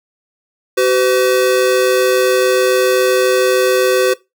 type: tone pair together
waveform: square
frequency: 379.8 / 507 Hz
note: F#4 / B4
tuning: +45 / +45 cents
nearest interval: perfect fourth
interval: 500 cents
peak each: -14 dBFS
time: 0.77-4.14 s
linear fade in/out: 10 ms
effects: noise-tail reverb RT60 0.2 s tail -19 dB re dry